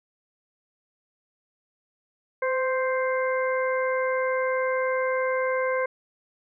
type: harmonic tone with a mistuned harmonic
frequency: 523.3 Hz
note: C5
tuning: in tune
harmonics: 1 / 2 / 3 / 4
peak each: -24 / -30 / -32 / -33 dBFS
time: 2.42-5.86 s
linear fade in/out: 5 ms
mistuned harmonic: 1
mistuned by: -26 cents
effects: none